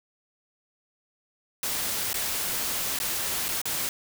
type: noise with dropouts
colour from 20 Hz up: white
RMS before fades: -29 dBFS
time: 1.63-3.89 s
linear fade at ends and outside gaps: 1 ms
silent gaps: 2.131-2.142 / 2.988-3 / 3.483-3.488 / 3.616-3.655 s
effects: none